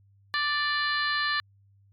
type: harmonic tone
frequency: 587.3 Hz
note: D5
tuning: in tune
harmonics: 2 / 3 / 4 / 5 / 6 / 7 / 8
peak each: -30 / -27 / -40 / -37 / -38 / -32 / -42 dBFS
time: 0.34-1.4 s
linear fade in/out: 0 ms
effects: added 99 Hz sine -57 dBFS peak until 1.92 s + MP3 96 kbps